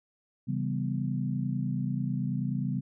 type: chord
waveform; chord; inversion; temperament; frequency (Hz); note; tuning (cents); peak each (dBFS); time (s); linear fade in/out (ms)
sine; C# half-diminished seventh; none; equal with one note detuned; 135.58 / 164.81 / 196 / 246.9; C#3 / E3 / G3 / B3; -38 / 0 / 0 / 0; -31 / -36 / -33 / -35; 0.47-2.81; 20
effects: none